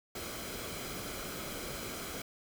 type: noise with comb filter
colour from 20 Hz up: pink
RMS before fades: -41 dBFS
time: 0.15-2.22 s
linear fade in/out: 5 ms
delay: 1.1 ms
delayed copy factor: -0.5
effects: none